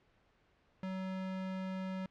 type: tone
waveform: square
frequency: 188.3 Hz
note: F#3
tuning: 31 cents sharp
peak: -38 dBFS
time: 0.83-2.06 s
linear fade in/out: 2 ms
effects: pink hiss -71 dBFS RMS until 2.1 s + low-pass 3000 Hz 12 dB/octave